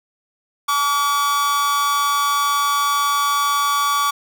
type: tone with amplitude modulation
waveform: 45% pulse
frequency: 1142 Hz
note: D6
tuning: 49 cents flat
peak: -13 dBFS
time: 0.68-4.11 s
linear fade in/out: 10 ms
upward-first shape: sine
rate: 278 Hz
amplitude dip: 65%
effects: none